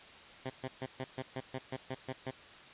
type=tone bursts; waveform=10% pulse; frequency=130.81 Hz; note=C3; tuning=in tune; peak=-28 dBFS; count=11; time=0.45-2.311 s; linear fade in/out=10 ms; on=51 ms; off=130 ms; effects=white hiss -53 dBFS RMS until 2.73 s + resampled to 8000 Hz